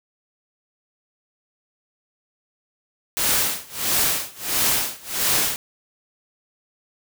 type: noise with tremolo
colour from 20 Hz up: white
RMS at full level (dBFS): -19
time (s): 3.17-5.56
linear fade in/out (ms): 0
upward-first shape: sine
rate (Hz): 1.5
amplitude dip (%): 95
effects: none